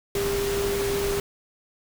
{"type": "tone in noise", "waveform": "sine", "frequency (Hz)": 400, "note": "G4", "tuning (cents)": 35, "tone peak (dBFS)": -24, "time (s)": [0.15, 1.2], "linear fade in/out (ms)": 2, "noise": "pink", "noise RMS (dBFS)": -30, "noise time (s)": [0.15, 1.2], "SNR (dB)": 3, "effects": []}